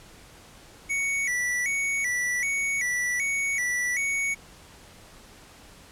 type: tone with vibrato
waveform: square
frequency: 2091 Hz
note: C7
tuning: 2 cents flat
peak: -25 dBFS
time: 0.89-4.35 s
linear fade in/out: 20 ms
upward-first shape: square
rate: 1.3 Hz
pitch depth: 110 cents each way
effects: pink hiss -50 dBFS RMS until 5.91 s + low-pass 11000 Hz 12 dB/octave